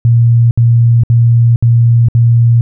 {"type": "tone bursts", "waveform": "sine", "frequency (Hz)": 117.4, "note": "A#2", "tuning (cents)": 13, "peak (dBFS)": -4, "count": 5, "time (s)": [0.05, 2.61], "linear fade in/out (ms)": 0, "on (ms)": 460, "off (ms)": 65, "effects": []}